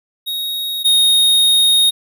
square tone pair in turn, 3761 / 3724 Hz, A#7 / A#7, +15 / -2 cents, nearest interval unison, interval 17 cents, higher first, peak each -20 / -10 dBFS, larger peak second, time 0.26-0.84 / 0.84-1.91 s, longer second, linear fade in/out 20 ms, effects none

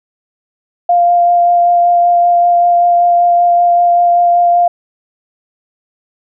sine tone with vibrato, 698 Hz, F5, 1 cent flat, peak -6 dBFS, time 0.89-4.68 s, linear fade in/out 5 ms, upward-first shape sine, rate 5.2 Hz, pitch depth 10 cents each way, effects none

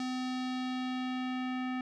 square tone with low-pass filter sweep, 254.9 Hz, C4, 45 cents flat, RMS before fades -35 dBFS, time 0-1.81 s, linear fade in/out 2 ms, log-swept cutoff 5300 to 2300 Hz, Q 1.6, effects none

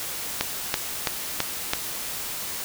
click train, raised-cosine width 0.2 ms, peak -4 dBFS, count 5, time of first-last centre 0.41-1.735 s, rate 3.02 Hz, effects white hiss -32 dBFS RMS until 2.64 s

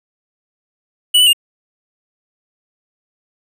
square tone with pitch steps, 2951 / 2986 / 2823 Hz, F#7 / F#7 / F7, -5 / +15 / +18 cents, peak -8 dBFS, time 1.14-1.332 s, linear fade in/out 10 ms, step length 64 ms, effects none

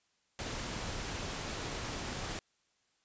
pink noise, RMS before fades -39 dBFS, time 0.39-2.39 s, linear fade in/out 0 ms, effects white hiss -75 dBFS RMS until 3.04 s + resampled to 16000 Hz

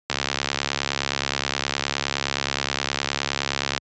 click train, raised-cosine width 0.2 ms, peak -4 dBFS, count 257, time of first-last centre 0.1-3.778 s, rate 69.6 Hz, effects high-pass 80 Hz 12 dB/octave + resampled to 16000 Hz

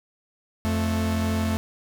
45% pulse tone pair together, 87.31 / 220 Hz, F2 / A3, 0 / 0 cents, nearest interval octave + major third, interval 1600 cents, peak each -25 dBFS, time 0.65-1.57 s, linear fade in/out 0 ms, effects none

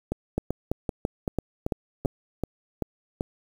two click trains, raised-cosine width 2 ms, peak -13 / -11 dBFS, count 9 / 6, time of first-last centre 0.12-3.209 / 0.38-2.058 s, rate 2.59 / 2.98 Hz, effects 7-bit

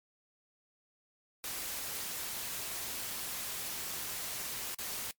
white noise with dropouts, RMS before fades -39 dBFS, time 1.44-5.11 s, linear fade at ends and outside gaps 0 ms, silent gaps 4.745-4.787 s, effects noise-tail reverb RT60 0.1 s tail -22 dB re dry + MP3 96 kbps

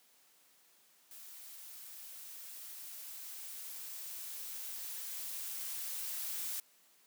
blue noise with level ramp, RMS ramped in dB -52 to -39 dBFS, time 1.11-6.6 s, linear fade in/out 2 ms, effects white hiss -67 dBFS RMS until 7.06 s + high-pass 200 Hz 12 dB/octave

